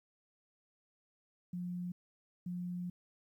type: tone bursts at uneven times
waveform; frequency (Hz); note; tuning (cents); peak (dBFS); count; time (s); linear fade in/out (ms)
sine; 177.8; F3; +31; -37; 2; 1.53-1.92 / 2.46-2.9; 5
effects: 12-bit